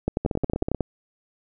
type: two click trains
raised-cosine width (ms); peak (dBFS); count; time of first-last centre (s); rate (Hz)
2; -9 / -12; 9 / 9; 0.08-0.807 / 0.25-0.747; 11 / 16.1
effects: none